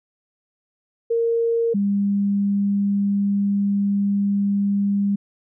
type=tone pair in turn; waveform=sine; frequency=462.4 / 200.7 Hz; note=A#4 / G3; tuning=-14 / +41 cents; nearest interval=octave + major second; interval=1445 cents; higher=first; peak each=-17 dBFS; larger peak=neither; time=1.1-1.74 / 1.74-5.16 s; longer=second; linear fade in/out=10 ms; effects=none